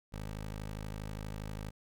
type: tone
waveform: 15% pulse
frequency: 52.4 Hz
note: G#1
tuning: 16 cents sharp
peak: -33 dBFS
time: 0.12-1.71 s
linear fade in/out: 20 ms
effects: none